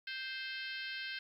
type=harmonic tone; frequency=523.3 Hz; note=C5; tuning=in tune; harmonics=3 / 4 / 5 / 6 / 7 / 8 / 9 / 10; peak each=-43 / -48 / -47 / -47 / -53 / -49 / -53 / -56 dBFS; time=0.07-1.19 s; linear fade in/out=5 ms; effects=12-bit